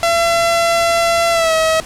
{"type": "tone with pitch glide", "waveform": "sawtooth", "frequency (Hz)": [676, 641], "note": ["E5", "E5"], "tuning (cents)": [43, -49], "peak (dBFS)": -8, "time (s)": [0.03, 1.8], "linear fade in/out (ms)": 0, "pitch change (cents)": -92, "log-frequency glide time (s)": [1.32, 1.54], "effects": ["pink hiss -33 dBFS RMS until 1.85 s", "low-pass 10000 Hz 12 dB/octave"]}